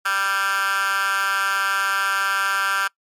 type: tone with high-pass filter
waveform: 10% pulse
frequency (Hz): 196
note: G3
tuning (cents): 0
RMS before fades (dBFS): -21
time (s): 0.05-2.88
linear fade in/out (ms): 10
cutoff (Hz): 1500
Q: 7.3
effects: noise-tail reverb RT60 0.1 s tail -23 dB re dry + MP3 64 kbps